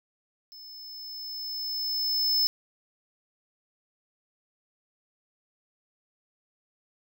square tone with level ramp, 5240 Hz, E8, 11 cents flat, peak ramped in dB -45 to -21 dBFS, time 0.52-2.47 s, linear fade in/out 0 ms, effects none

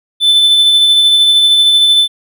triangle tone with tremolo, 3520 Hz, A7, in tune, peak -3 dBFS, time 0.2-2.08 s, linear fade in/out 50 ms, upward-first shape sine, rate 13 Hz, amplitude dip 25%, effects none

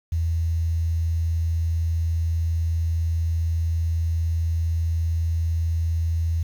sine tone with quantisation, 82.41 Hz, E2, in tune, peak -20 dBFS, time 0.12-6.43 s, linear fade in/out 5 ms, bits 8, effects none

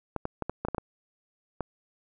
clicks, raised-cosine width 1 ms, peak -16 dBFS, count 9, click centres 0.163 / 0.254 / 0.423 / 0.496 / 0.65 / 0.685 / 0.747 / 0.782 / 1.607 s, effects none

